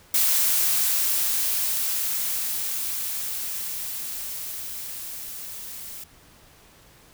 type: noise with level ramp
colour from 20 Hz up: blue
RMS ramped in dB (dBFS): -20 to -38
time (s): 0.14-6.04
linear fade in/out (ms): 5
effects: pink hiss -53 dBFS RMS until 7.13 s